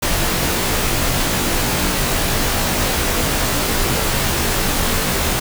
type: noise with comb filter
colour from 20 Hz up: pink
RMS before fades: -18 dBFS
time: 0.02-5.4 s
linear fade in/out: 10 ms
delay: 19 ms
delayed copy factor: -0.95
effects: none